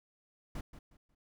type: noise with echo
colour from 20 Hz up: brown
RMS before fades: -39 dBFS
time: 0.55-0.61 s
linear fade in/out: 5 ms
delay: 180 ms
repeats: 3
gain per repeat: -11 dB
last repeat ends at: 1.15 s
effects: none